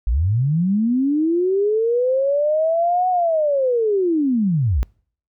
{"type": "linear two-way sweep", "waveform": "sine", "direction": "up then down", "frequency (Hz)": [48.65, 742, 48.65], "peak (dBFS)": -15, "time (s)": [0.07, 4.83], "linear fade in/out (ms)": 0, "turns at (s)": 3.09, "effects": ["noise-tail reverb RT60 0.5 s tail -26 dB re dry"]}